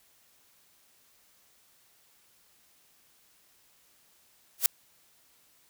blue noise with exponential growth, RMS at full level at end -17 dBFS, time 4.58-4.66 s, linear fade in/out 2 ms, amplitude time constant 16 ms, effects white hiss -64 dBFS RMS until 5.69 s

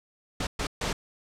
pink noise bursts at uneven times, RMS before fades -29 dBFS, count 3, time 0.4-0.47 / 0.59-0.67 / 0.81-0.93 s, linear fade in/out 5 ms, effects low-pass 7000 Hz 12 dB/octave

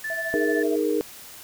sine tone, 1752 Hz, A6, 8 cents flat, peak -27 dBFS, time 0.04-0.63 s, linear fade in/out 5 ms
sine tone with tremolo, 657 Hz, E5, 6 cents flat, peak -28 dBFS, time 0.1-0.76 s, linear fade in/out 0 ms, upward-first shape sine, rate 13 Hz, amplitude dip 80%
sine chord, D# suspended fourth, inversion none, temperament equal, 311.1 / 415.3 / 466.2 Hz, D#4 / G#4 / A#4, 0 / 0 / 0 cents, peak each -25 dBFS, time 0.34-1.01 s, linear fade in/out 0 ms
effects white hiss -43 dBFS RMS until 1.43 s

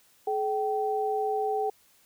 sine tone pair together, 426.6 / 773 Hz, G#4 / G5, +46 / -24 cents, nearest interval minor seventh, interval 1030 cents, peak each -28 dBFS, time 0.27-1.7 s, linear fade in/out 5 ms, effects white hiss -62 dBFS RMS until 2.05 s

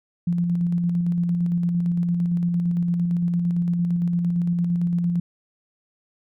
sine tone with tremolo, 173.3 Hz, F3, 13 cents flat, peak -18 dBFS, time 0.27-5.2 s, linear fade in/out 5 ms, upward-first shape square, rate 8.8 Hz, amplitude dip 25%, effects none

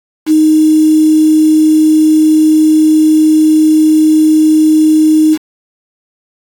sine tone with quantisation, 310.8 Hz, D#4, 2 cents flat, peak -4 dBFS, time 0.26-5.38 s, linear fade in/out 50 ms, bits 4, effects AAC 64 kbps

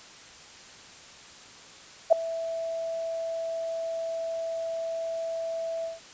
sine tone with ADSR envelope, 659.3 Hz, E5, in tune, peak -10 dBFS, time 2.1-6 s, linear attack 25 ms, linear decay 3 ms, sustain -19 dB, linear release 160 ms, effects white hiss -48 dBFS RMS until 6.13 s + resampled to 16000 Hz

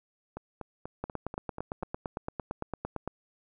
two click trains, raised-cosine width 1 ms, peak -19 / -24 dBFS, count 19 / 7, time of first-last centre 1.04-3.076 / 0.37-1.826 s, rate 8.84 / 4.12 Hz, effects none

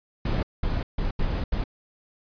brown noise bursts at uneven times, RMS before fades -25 dBFS, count 5, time 0.25-0.43 / 0.63-0.83 / 0.98-1.11 / 1.19-1.44 / 1.52-1.64 s, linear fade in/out 5 ms, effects resampled to 11025 Hz

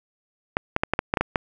clicks, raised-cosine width 0.5 ms, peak -5 dBFS, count 9, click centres 0.569 / 0.764 / 0.835 / 0.936 / 0.991 / 1.139 / 1.172 / 1.21 / 1.358 s, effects none

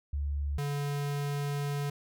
sine / square tone pair in turn, 71.7 / 143.4 Hz, D2 / D3, -41 / -41 cents, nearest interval octave, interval 1200 cents, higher second, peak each -29 / -31 dBFS, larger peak first, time 0.13-0.58 / 0.58-1.9 s, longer second, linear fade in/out 5 ms, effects none

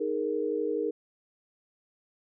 sine chord, D# suspended fourth, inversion none, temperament just, 311.1 / 414.8 / 466.7 Hz, D#4 / G#4 / A#4, 0 / -2 / +2 cents, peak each -33 / -31 / -30 dBFS, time 0-0.91 s, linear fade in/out 10 ms, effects none

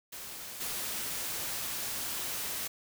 white noise with level steps, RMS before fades -43 / -36 dBFS, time 0.12-2.68 s, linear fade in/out 10 ms, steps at 0.6 s, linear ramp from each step 10 ms, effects none

